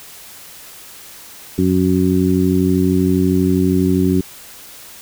harmonic tone, 92.5 Hz, F#2, in tune, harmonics 1 / 2 / 3 / 4, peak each -20 / -16 / -16 / -19 dBFS, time 1.58-4.21 s, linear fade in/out 5 ms, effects white hiss -38 dBFS RMS until 5.01 s

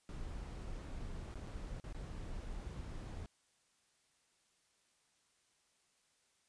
brown noise with dropouts, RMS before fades -45 dBFS, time 0.09-3.26 s, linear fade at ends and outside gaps 0 ms, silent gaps 1.342-1.356 / 1.466-1.472 / 1.8-1.84 / 1.927-1.946 s, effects white hiss -75 dBFS RMS until 6.48 s + resampled to 22050 Hz

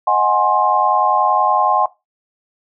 sine chord, Ab dominant seventh, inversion second, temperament equal with one note detuned, 622.3 / 740 / 830.6 / 1056.8 Hz, Eb5 / Gb5 / Ab5 / C6, 0 / 0 / 0 / +17 cents, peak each -22 / -17 / -16 / -16 dBFS, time 0.07-1.86 s, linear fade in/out 5 ms, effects noise-tail reverb RT60 0.2 s tail -17 dB re dry

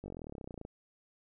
slowing click train, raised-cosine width 2 ms, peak -30 dBFS, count 23, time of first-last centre 0.04-0.651 s, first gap 20 ms, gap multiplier 1.03, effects none

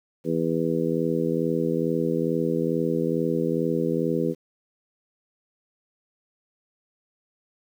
harmonic tone, 82.3 Hz, E2, 2 cents flat, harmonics 2 / 3 / 4 / 5 / 6, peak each -28 / -28 / -28 / -28 / -28 dBFS, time 0.24-4.35 s, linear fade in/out 50 ms, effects 9-bit

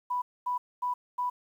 sine tone bursts, 987.8 Hz, B5, in tune, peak -27 dBFS, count 4, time 0.1-1.3 s, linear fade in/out 10 ms, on 120 ms, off 240 ms, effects 10-bit

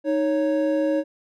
triangle tone pair together, 311.1 / 554.3 Hz, D#4 / C#5, 0 / 0 cents, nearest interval minor seventh, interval 1000 cents, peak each -20 dBFS, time 0.04-1.04 s, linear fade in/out 50 ms, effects none

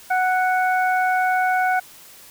harmonic tone, 740 Hz, F#5, in tune, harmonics 1 / 2 / 3, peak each -18 / -22 / -30 dBFS, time 0.1-1.8 s, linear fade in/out 10 ms, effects white hiss -45 dBFS RMS until 2.3 s

